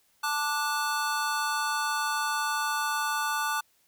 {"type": "chord", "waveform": "square", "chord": "D major", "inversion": "second", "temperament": "just", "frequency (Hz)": [881, 1174.7, 1468.3], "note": ["A5", "D6", "F#6"], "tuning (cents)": [2, 0, -14], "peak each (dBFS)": -32, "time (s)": [0.23, 3.61], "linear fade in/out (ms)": 10, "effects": ["white hiss -67 dBFS RMS until 3.87 s"]}